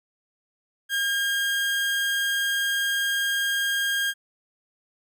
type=tone; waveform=30% pulse; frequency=1615 Hz; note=G#6; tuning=49 cents flat; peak=-20 dBFS; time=0.89-4.14 s; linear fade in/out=50 ms; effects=none